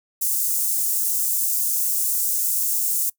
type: high-pass noise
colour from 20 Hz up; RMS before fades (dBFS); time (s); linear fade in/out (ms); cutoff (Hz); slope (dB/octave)
white; -22; 0.21-3.1; 10; 7000; 24
effects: noise-tail reverb RT60 0.1 s tail -22 dB re dry